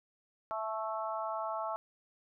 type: harmonic tone with a mistuned harmonic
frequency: 220 Hz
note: A3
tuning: in tune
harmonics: 3 / 4 / 5 / 6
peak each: -38 / -39 / -40 / -41 dBFS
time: 0.51-1.76 s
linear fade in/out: 0 ms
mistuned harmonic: 4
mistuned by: -18 cents
effects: none